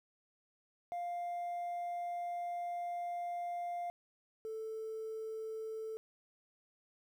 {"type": "tone pair in turn", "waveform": "sine", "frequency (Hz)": [700, 441], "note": ["F5", "A4"], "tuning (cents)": [4, 4], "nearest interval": "minor sixth", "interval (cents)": 800, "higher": "first", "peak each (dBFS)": [-34, -38], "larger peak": "first", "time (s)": [[0.92, 3.9], [4.45, 5.97]], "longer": "first", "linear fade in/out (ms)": 0, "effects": ["tanh soft clip ceiling -36 dBFS", "11-bit"]}